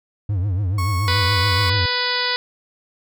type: tone with vibrato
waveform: triangle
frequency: 96 Hz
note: G2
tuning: 36 cents flat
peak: -16 dBFS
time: 0.29-1.86 s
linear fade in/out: 5 ms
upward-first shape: triangle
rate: 7 Hz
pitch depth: 200 cents each way
type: tone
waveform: 35% pulse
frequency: 1100 Hz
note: C#6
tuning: 14 cents flat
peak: -23 dBFS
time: 0.78-1.7 s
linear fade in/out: 5 ms
type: harmonic tone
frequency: 493.9 Hz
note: B4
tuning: in tune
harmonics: 1 / 2 / 3 / 4 / 5 / 6 / 7 / 8 / 9 / 10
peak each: -30 / -27 / -27 / -26 / -32 / -32 / -28 / -28 / -27 / -27 dBFS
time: 1.08-2.36 s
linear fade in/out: 0 ms
effects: none